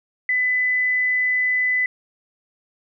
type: tone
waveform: sine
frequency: 2003 Hz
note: B6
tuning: 24 cents sharp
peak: -17 dBFS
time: 0.29-1.86 s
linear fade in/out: 2 ms
effects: none